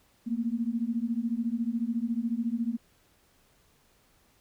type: beating tone pair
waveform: sine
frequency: 225.5 / 239.5 Hz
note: A3 / A#3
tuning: +43 / +47 cents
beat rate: 14 Hz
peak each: -30 dBFS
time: 0.26-2.77 s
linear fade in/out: 20 ms
effects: pink hiss -65 dBFS RMS until 4.4 s